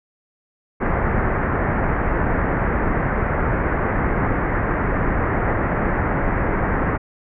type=low-pass noise; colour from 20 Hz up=pink; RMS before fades=-20 dBFS; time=0.8-6.98 s; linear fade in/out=20 ms; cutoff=2000 Hz; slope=48 dB/octave; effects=none